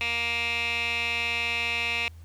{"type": "tone with band-pass filter", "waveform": "15% pulse", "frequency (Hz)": 234.5, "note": "A#3", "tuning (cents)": 11, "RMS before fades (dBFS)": -28, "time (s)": [0.01, 2.08], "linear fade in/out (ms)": 0, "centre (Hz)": 2700, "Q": 5, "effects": ["added 82 Hz sine -43 dBFS peak until 2.24 s", "pink hiss -61 dBFS RMS until 2.24 s"]}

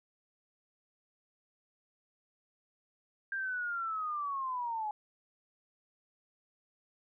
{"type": "linear sweep", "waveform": "sine", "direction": "down", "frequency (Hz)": [1600, 830.6], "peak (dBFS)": -33, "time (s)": [3.32, 4.91], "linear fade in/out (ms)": 2, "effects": []}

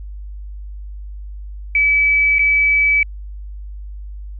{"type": "tone with dropouts", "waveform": "sine", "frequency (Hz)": 2294, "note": "D7", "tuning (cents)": -41, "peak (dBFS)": -11, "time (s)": [1.75, 3.03], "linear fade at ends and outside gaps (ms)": 2, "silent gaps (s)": [2.385, 2.392], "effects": ["added 50 Hz sine -28 dBFS peak until 4.39 s"]}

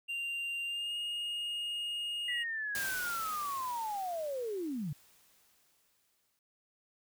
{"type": "tone with pitch glide", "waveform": "triangle", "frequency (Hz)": [2781, 2854], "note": ["F7", "F7"], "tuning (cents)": [-8, 37], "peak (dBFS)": -33, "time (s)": [0.08, 2.44], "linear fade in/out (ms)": 20, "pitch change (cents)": 45, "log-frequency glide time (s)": [0.65, 0.95]}
{"type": "linear sweep", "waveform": "sine", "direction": "down", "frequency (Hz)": [1975.5, 130.81], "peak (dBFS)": -34, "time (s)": [2.28, 4.93], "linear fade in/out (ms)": 5}
{"type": "noise with exponential decay", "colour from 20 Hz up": "white", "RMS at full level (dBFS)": -38, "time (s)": [2.75, 6.39], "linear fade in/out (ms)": 1, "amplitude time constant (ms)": 790}
{"effects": []}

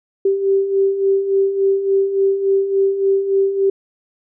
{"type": "beating tone pair", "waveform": "sine", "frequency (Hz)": [388.2, 391.7], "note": ["G4", "G4"], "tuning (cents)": [-17, -1], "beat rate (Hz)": 3.5, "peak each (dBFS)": [-21, -14], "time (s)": [0.25, 3.7], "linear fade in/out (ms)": 5, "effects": []}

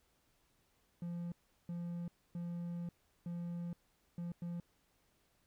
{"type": "tone bursts at uneven times", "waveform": "triangle", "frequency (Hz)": 172.5, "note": "F3", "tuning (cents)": -21, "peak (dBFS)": -37, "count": 6, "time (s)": [[1.02, 1.32], [1.69, 2.08], [2.35, 2.89], [3.26, 3.73], [4.18, 4.32], [4.42, 4.6]], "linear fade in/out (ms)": 2, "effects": ["pink hiss -75 dBFS RMS until 5.46 s"]}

